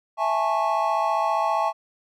triangle chord, A major seventh, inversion second, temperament just, 660 / 825 / 880 / 1100 Hz, E5 / G#5 / A5 / C#6, +2 / -12 / 0 / -14 cents, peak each -24 dBFS, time 0.17-1.73 s, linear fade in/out 50 ms, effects none

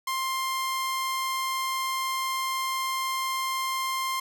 sawtooth tone, 1054 Hz, C6, 12 cents sharp, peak -23 dBFS, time 0.07-4.2 s, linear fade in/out 5 ms, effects none

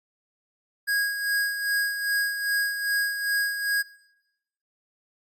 square tone with tremolo, 1644 Hz, G#6, 18 cents flat, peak -22 dBFS, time 0.87-3.83 s, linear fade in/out 20 ms, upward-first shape sine, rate 2.5 Hz, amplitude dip 55%, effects noise-tail reverb RT60 0.9 s tail -20 dB re dry + Opus 48 kbps

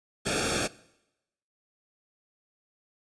pink noise with comb filter, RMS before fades -28 dBFS, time 0.25-0.68 s, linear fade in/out 20 ms, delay 1 ms, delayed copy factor -0.9, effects noise-tail reverb RT60 0.9 s tail -21 dB re dry + resampled to 22050 Hz

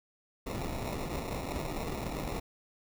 pink noise with sample-and-hold, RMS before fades -36 dBFS, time 0.46-2.4 s, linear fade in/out 10 ms, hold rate 1575 Hz, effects none

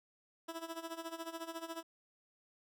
15% pulse tone with tremolo, 329.6 Hz, E4, in tune, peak -33 dBFS, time 0.48-1.83 s, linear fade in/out 10 ms, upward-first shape sine, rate 14 Hz, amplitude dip 80%, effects none

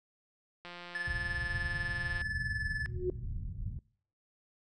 click train, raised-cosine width 0.3 ms, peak -30 dBFS, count 275, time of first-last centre 0.65-2.216 s, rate 175 Hz
triangle tone with tremolo, 1734 Hz, A6, 26 cents flat, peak -29 dBFS, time 0.95-2.86 s, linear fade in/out 0 ms, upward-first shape triangle, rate 20 Hz, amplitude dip 75%
white low-pass noise, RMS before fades -39 dBFS, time 1.07-3.79 s, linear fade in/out 2 ms, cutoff 120 Hz, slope 24 dB/octave
sine tone with exponential growth, 363.9 Hz, F#4, 29 cents flat, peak -26 dBFS, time 2.83-3.1 s, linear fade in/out 2 ms, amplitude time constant 58 ms
effects noise-tail reverb RT60 0.6 s tail -25 dB re dry + resampled to 24000 Hz

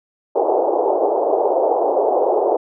pink band-pass noise, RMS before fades -17 dBFS, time 0.35-2.57 s, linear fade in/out 10 ms, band 370 to 850 Hz, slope 48 dB/octave, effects none

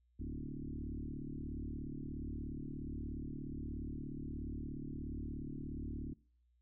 sine tone with frequency modulation, 110 Hz, A2, in tune, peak -40 dBFS, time 0.19-6.14 s, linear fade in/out 10 ms, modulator 36.9 Hz, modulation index 5.5, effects noise-tail reverb RT60 0.5 s tail -25 dB re dry + added 60 Hz sine -70 dBFS peak until 6.61 s

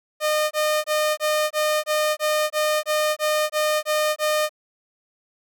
sawtooth tone bursts, 610 Hz, D#5, 34 cents flat, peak -15 dBFS, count 13, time 0.2-4.494 s, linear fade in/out 50 ms, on 310 ms, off 22 ms, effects none

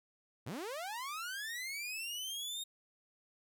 sawtooth linear sweep, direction up, 91.8 to 3729 Hz, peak -36 dBFS, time 0.46-2.64 s, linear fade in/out 10 ms, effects none

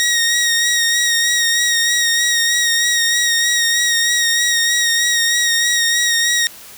15% pulse tone with vibrato, 1879 Hz, A#6, 13 cents sharp, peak -7 dBFS, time 0-6.47 s, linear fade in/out 0 ms, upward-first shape sine, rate 3.2 Hz, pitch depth 27 cents each way, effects white hiss -38 dBFS RMS until 6.77 s

